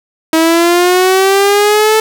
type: linear sweep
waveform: sawtooth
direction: up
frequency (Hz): 319.2 to 440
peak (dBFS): -3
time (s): 0.33-2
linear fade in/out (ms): 2
effects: none